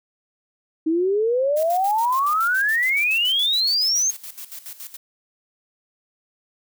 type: exponential sweep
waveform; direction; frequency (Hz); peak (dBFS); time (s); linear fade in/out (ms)
sine; up; 311.1 to 6560; -17; 0.86-4.11; 10
type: noise with tremolo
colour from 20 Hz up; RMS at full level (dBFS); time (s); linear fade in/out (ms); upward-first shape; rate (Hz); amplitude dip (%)
blue; -35; 1.56-4.97; 10; square; 7.1; 75
effects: none